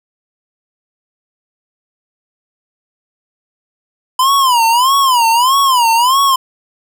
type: tone with vibrato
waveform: square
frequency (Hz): 1004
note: B5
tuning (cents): +28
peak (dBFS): -9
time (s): 4.19-6.36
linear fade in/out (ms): 5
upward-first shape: sine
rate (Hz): 1.6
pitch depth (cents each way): 180
effects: none